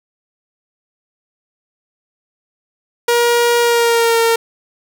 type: tone with pitch glide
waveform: sawtooth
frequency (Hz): 475.2 to 458.7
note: A#4 to A#4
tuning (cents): +33 to -28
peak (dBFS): -7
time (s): 3.08-4.36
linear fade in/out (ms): 5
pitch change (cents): -61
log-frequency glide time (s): 3.6-4.19
effects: none

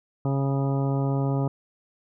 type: harmonic tone with a mistuned harmonic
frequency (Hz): 137.3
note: C#3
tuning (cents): -16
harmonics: 1 / 2 / 3 / 4 / 5 / 6 / 7 / 9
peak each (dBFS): -23 / -29 / -33 / -35 / -37 / -39 / -40 / -42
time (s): 0.25-1.48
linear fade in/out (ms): 2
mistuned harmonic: 7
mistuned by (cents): +16
effects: none

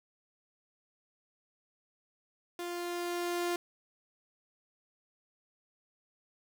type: tone with level ramp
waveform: sawtooth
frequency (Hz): 349.2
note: F4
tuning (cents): 0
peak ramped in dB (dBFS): -33 to -26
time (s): 2.59-3.56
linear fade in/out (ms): 2
effects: 9-bit

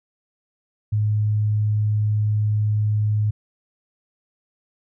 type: tone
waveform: sine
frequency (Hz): 106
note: G#2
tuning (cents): +36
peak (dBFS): -17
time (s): 0.92-3.31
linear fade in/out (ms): 10
effects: none

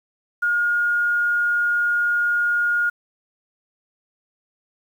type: tone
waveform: sine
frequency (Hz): 1427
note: F6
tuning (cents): +37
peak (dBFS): -17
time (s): 0.42-2.9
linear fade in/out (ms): 10
effects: 8-bit

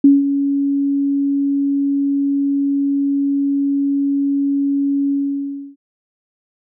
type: tone with ADSR envelope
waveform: sine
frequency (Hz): 279.8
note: C#4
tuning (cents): +16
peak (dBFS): -4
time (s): 0.04-5.76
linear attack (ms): 5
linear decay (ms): 180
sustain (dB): -10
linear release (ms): 650
effects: none

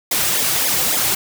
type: noise with flanger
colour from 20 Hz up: white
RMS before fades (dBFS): -18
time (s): 0.11-1.15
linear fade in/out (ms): 5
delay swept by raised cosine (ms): 0.68 to 4.58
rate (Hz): 3.6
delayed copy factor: -0.9
effects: none

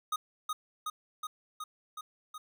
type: tone with echo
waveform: square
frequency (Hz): 1244.5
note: D#6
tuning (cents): 0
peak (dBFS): -30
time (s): 0.12-0.16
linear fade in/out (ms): 5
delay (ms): 370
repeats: 6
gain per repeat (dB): -2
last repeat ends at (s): 2.38
effects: none

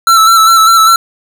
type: tone with vibrato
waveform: square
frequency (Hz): 1331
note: E6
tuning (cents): +16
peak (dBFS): -4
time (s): 0.07-0.96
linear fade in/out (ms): 2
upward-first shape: square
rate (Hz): 5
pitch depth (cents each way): 27
effects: none

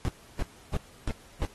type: noise bursts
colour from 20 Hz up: brown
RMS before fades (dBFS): -27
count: 5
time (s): 0.05-1.45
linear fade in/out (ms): 0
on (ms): 32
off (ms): 310
effects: pink hiss -55 dBFS RMS until 1.54 s + AAC 32 kbps

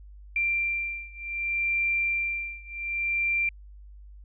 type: beating tone pair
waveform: sine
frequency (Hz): 2365 / 2365.66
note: D7 / D7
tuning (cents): +12 / +12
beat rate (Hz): 0.66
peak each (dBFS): -28 / -29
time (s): 0.36-3.49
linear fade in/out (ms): 2
effects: added 50 Hz sine -44 dBFS peak until 4.24 s

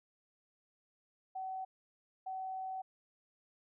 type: tone bursts at uneven times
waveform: sine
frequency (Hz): 757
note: F#5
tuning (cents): +39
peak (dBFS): -38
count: 2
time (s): 1.35-1.65 / 2.26-2.82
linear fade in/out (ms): 10
effects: none

